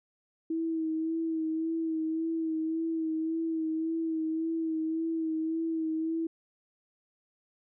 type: tone with vibrato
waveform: sine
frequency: 322.5 Hz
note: E4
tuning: 38 cents flat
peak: -28 dBFS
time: 0.5-6.27 s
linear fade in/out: 5 ms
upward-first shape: sine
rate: 1.8 Hz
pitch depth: 29 cents each way
effects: none